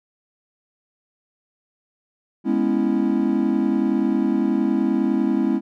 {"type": "chord", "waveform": "triangle", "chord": "C# minor seventh", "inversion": "second", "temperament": "equal with one note detuned", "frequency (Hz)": [207.7, 246.9, 277.2, 328.7], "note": ["G#3", "B3", "C#4", "E4"], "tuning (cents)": [0, 0, 0, -5], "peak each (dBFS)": -21, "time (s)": [2.44, 5.61], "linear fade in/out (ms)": 50, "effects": []}